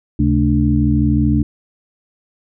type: harmonic tone with a mistuned harmonic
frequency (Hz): 73.42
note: D2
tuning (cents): 0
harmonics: 1 / 2 / 3 / 4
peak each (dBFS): -17 / -17 / -17 / -17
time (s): 0.19-1.43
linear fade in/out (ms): 5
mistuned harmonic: 2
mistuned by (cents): -150
effects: none